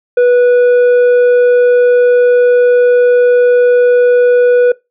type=tone with tanh clipping; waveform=sine; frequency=490 Hz; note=B4; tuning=14 cents flat; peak=-6 dBFS; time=0.17-4.72 s; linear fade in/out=5 ms; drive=6 dB; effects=noise-tail reverb RT60 0.2 s tail -21 dB re dry